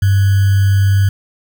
sine tone with sample-and-hold, 98 Hz, G2, in tune, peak -8 dBFS, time 0.02-1.09 s, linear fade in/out 5 ms, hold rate 1575 Hz, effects none

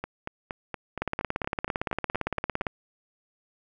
two click trains, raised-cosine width 0.5 ms, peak -17 / -12 dBFS, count 12 / 30, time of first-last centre 0.04-2.616 / 1.02-2.668 s, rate 4.27 / 17.6 Hz, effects none

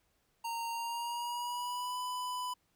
square tone with pitch glide, 925 to 997.1 Hz, A#5 to B5, -14 to +16 cents, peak -36 dBFS, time 0.44-2.54 s, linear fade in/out 10 ms, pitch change +130 cents, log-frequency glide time 0.72-1.98 s, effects pink hiss -75 dBFS RMS until 2.75 s

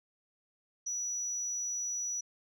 sine tone, 5880 Hz, F#8, 12 cents flat, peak -32 dBFS, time 0.86-2.21 s, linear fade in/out 10 ms, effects tanh soft clip ceiling -28 dBFS

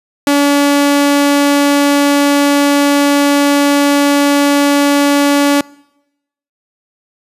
sawtooth tone, 285.5 Hz, D4, 49 cents flat, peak -4 dBFS, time 0.27-5.61 s, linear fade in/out 2 ms, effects noise-tail reverb RT60 0.9 s tail -25 dB re dry + resampled to 32000 Hz

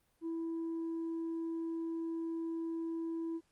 sine tone with tanh clipping, 329.6 Hz, E4, in tune, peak -36 dBFS, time 0.21-3.41 s, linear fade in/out 50 ms, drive 1 dB, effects pink hiss -75 dBFS RMS until 3.51 s + Opus 32 kbps

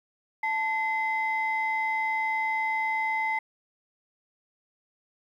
sine tone pair together, 879.9 / 2052 Hz, A5 / C7, 0 / -34 cents, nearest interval octave + minor third, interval 1466 cents, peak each -27 dBFS, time 0.43-3.39 s, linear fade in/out 5 ms, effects tanh soft clip ceiling -18 dBFS + 10-bit

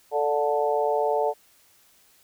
harmonic tone with a mistuned harmonic, 146.83 Hz, D3, in tune, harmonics 3 / 4 / 5 / 6, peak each -25 / -26 / -27 / -28 dBFS, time 0.11-1.34 s, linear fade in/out 50 ms, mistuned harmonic 5, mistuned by -19 cents, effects white hiss -59 dBFS RMS until 2.23 s

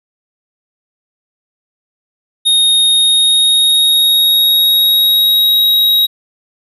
square tone with pitch glide, 3718 to 3812 Hz, A#7 to A#7, -5 to +38 cents, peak -8 dBFS, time 2.45-6.07 s, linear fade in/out 20 ms, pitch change +43 cents, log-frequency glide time 2.89-5.6 s, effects none

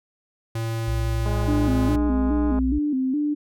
square tone with pitch glide, 113.5 to 114.69 Hz, A#2 to A#2, -46 to -28 cents, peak -25 dBFS, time 0.55-1.96 s, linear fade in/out 5 ms, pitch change +18 cents, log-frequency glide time 1.62-1.7 s
sine tone, 60.7 Hz, B1, 29 cents flat, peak -23 dBFS, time 0.87-2.79 s, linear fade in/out 10 ms
click train, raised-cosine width 1 ms, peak -19 dBFS, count 276, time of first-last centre 1.26-2.589 s, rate 207 Hz
sine tone with vibrato, 277.8 Hz, C#4, 4 cents sharp, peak -20 dBFS, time 1.47-3.35 s, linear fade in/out 20 ms, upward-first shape square, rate 2.4 Hz, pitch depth 110 cents each way
effects none

